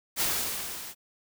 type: noise with level ramp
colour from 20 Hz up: white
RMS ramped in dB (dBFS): -25 to -42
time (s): 0.16-0.95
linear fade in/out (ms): 50
effects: none